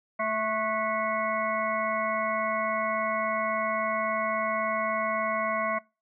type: harmonic tone with a mistuned harmonic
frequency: 219.1 Hz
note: A3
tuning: 7 cents flat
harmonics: 1 / 3 / 5 / 7 / 9 / 10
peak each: -38 / -29 / -30 / -38 / -35 / -36 dBFS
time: 0.19-5.79 s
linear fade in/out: 10 ms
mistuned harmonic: 7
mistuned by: -64 cents
effects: noise-tail reverb RT60 0.3 s tail -24 dB re dry